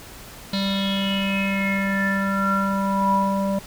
square tone with low-pass filter sweep, 196 Hz, G3, in tune, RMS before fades -22 dBFS, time 0.53-3.59 s, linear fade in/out 5 ms, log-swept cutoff 4100 to 760 Hz, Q 9.2, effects pink hiss -41 dBFS RMS until 3.66 s

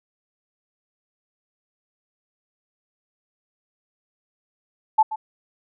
sine tone with echo, 871 Hz, A5, 18 cents flat, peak -11 dBFS, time 4.98-5.03 s, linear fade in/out 10 ms, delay 130 ms, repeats 1, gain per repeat -14 dB, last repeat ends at 5.16 s, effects none

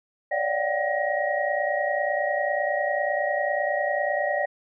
sine tone cluster, 565 / 595 / 709 / 767 / 1892 Hz, C#5 / D5 / F5 / G5 / A#6, +33 / +22 / +26 / -38 / +25 cents, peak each -30 / -27 / -31 / -30 / -28 dBFS, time 0.31-4.46 s, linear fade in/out 10 ms, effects none

